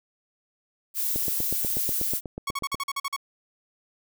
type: noise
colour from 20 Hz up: violet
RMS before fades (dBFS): -27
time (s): 0.94-2.21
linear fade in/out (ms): 50
type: click train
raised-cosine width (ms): 2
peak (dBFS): -19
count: 14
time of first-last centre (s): 1.16-2.745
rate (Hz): 8.2
type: tone bursts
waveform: sawtooth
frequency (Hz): 1108.7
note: C#6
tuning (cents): 0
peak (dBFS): -23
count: 9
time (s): 2.47-3.164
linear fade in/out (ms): 5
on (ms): 38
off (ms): 44
effects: none